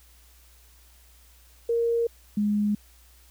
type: tone pair in turn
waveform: sine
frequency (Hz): 466.2 / 207.7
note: A#4 / G#3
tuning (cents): 0 / 0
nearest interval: octave + major second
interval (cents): 1400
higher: first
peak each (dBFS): -21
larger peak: neither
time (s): 1.69-2.07 / 2.37-2.75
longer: neither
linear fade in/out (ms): 5
effects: added 60 Hz sine -54 dBFS peak until 3.3 s + white hiss -58 dBFS RMS until 3.3 s